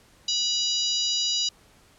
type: harmonic tone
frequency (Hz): 974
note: B5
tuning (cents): -24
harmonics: 3 / 4 / 5 / 6 / 7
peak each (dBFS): -30 / -27 / -27 / -33 / -34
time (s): 0.28-1.49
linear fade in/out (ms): 5
effects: pink hiss -57 dBFS RMS until 1.98 s + low-pass 11000 Hz 12 dB/octave